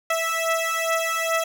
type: beating tone pair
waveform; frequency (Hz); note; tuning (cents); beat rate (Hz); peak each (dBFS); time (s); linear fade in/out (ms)
15% pulse; 655 / 657.4; E5 / E5; -11 / -5; 2.4; -19 / -18; 0.1-1.44; 5
effects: none